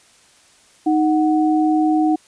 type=tone pair together; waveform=sine; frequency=311.1 / 740 Hz; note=D#4 / F#5; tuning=0 / 0 cents; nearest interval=octave + minor third; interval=1500 cents; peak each=-14 / -20 dBFS; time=0.86-2.16 s; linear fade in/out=10 ms; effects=white hiss -52 dBFS RMS until 2.27 s + resampled to 22050 Hz